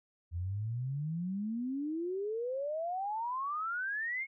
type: exponential sweep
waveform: sine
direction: up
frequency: 82.41 to 2199 Hz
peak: -33 dBFS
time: 0.31-4.27 s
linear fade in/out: 50 ms
effects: none